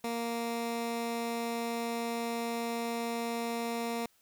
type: tone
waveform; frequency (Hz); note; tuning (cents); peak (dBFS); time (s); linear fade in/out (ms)
15% pulse; 233.1; A#3; 0; -26; 0.04-4.06; 2
effects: white hiss -68 dBFS RMS until 4.21 s